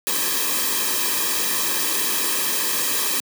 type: noise with comb filter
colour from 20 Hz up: white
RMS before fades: -22 dBFS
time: 0.07-3.2 s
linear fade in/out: 0 ms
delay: 1.4 ms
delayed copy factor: -0.85
effects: high-pass 200 Hz 12 dB/octave